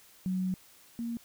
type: tone pair in turn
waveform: sine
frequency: 185.7 / 233.5 Hz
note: F#3 / A#3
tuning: +7 / +3 cents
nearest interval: major third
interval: 396 cents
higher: second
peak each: -28 / -32 dBFS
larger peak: first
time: 0.26-0.54 / 0.99-1.17 s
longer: first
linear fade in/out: 0 ms
effects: white hiss -58 dBFS RMS until 1.24 s